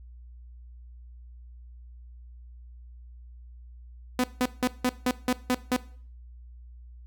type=tone bursts; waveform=sawtooth; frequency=250.8 Hz; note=B3; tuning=27 cents sharp; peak=-18 dBFS; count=8; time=4.19-5.764 s; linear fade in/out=2 ms; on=48 ms; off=170 ms; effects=noise-tail reverb RT60 0.5 s tail -19 dB re dry + added 60 Hz sine -44 dBFS peak until 7.06 s